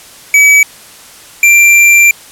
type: tone pair in turn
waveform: square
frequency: 2284 / 2363 Hz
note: D7 / D7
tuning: -49 / +10 cents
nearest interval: minor second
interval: 59 cents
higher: second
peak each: -3 dBFS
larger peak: neither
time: 0.34-0.63 / 1.43-2.11 s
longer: second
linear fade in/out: 2 ms
effects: white hiss -35 dBFS RMS until 2.31 s + low-pass 12000 Hz 12 dB/octave